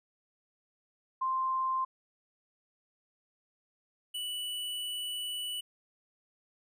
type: tone pair in turn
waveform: sine / square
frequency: 1047 / 2961 Hz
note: C6 / F#7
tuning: +1 / +1 cents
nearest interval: octave + tritone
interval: 1800 cents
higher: second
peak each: -28 / -35 dBFS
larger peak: first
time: 1.21-1.85 / 4.14-5.61 s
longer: second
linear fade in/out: 10 ms
effects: none